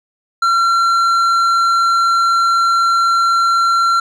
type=tone with tanh clipping; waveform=sine; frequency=1364 Hz; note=F6; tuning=41 cents flat; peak=-12 dBFS; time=0.42-4 s; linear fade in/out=5 ms; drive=9 dB; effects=none